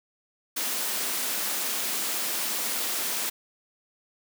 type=high-pass noise; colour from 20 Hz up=white; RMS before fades=-29 dBFS; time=0.56-3.3 s; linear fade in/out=10 ms; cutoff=190 Hz; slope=48 dB/octave; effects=none